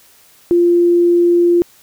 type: tone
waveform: sine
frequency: 346.9 Hz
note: F4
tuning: 12 cents flat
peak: -8 dBFS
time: 0.51-1.62 s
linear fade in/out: 0 ms
effects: white hiss -48 dBFS RMS until 1.82 s